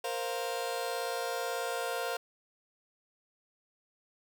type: chord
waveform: sawtooth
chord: Bb suspended second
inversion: none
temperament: just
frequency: 466.2 / 524.4 / 699.2 Hz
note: Bb4 / C5 / F5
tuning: 0 / +4 / +2 cents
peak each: -33 dBFS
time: 0.04-2.17 s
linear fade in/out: 5 ms
effects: none